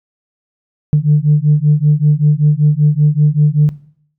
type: beating tone pair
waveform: sine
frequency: 146.83 / 152.03 Hz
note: D3 / D#3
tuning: 0 / -40 cents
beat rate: 5.2 Hz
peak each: -10 dBFS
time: 0.93-3.69 s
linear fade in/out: 0 ms
effects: noise-tail reverb RT60 0.6 s tail -18 dB re dry + tanh soft clip ceiling -2 dBFS